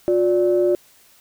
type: tone pair together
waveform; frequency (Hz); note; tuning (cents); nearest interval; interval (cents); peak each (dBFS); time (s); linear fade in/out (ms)
sine; 357.9 / 584; F4 / D5; +42 / -10; minor sixth; 848; -15 / -19; 0.08-0.75; 0
effects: tanh soft clip ceiling -7 dBFS + white hiss -53 dBFS RMS until 1.2 s